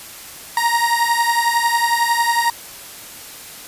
30% pulse beating tone pair, 932.3 / 943.3 Hz, A#5 / A#5, 0 / +20 cents, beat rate 11 Hz, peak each -15 / -16 dBFS, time 0.57-2.5 s, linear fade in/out 2 ms, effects white hiss -36 dBFS RMS until 3.67 s + resampled to 32000 Hz

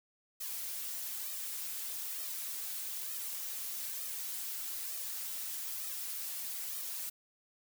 blue noise with flanger, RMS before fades -40 dBFS, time 0.4-7.1 s, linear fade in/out 10 ms, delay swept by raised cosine 1.6 to 6.2 ms, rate 1.1 Hz, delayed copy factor +0.95, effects none

